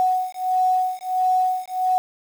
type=beating tone pair; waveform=sine; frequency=740 / 741.5 Hz; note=F#5 / F#5; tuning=0 / +4 cents; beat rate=1.5 Hz; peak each=-21 dBFS; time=0-1.98 s; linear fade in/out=0 ms; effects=7-bit